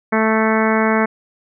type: harmonic tone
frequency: 220 Hz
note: A3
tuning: in tune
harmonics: 1 / 2 / 3 / 4 / 5 / 6 / 7 / 8 / 9 / 10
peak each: -17 / -20 / -22 / -23 / -24 / -25 / -25 / -26 / -27 / -27 dBFS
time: 0.12-1.06 s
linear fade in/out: 10 ms
effects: none